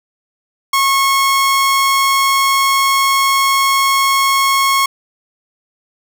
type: tone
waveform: sawtooth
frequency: 1092 Hz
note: C#6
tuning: 26 cents flat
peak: -7 dBFS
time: 0.73-4.86 s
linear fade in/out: 5 ms
effects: 7-bit